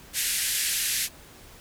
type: band-pass noise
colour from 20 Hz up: white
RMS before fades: -27 dBFS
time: 0.13-1.09 s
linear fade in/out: 50 ms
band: 1600 to 13000 Hz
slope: 48 dB/octave
effects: pink hiss -49 dBFS RMS until 1.6 s